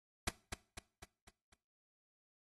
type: noise with echo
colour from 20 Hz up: pink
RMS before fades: -32 dBFS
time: 0.27-0.29 s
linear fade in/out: 5 ms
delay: 250 ms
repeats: 5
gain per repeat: -6 dB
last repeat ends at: 1.54 s
effects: noise-tail reverb RT60 0.4 s tail -20 dB re dry + AAC 32 kbps